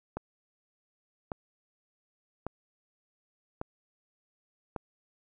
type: click train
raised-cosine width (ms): 1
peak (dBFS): -20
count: 5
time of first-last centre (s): 0.17-4.762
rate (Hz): 0.871
effects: none